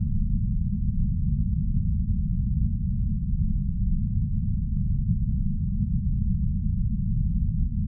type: low-pass noise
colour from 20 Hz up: pink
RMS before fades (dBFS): -24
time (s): 0-7.87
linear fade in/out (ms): 10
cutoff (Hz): 220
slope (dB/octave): 96
effects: none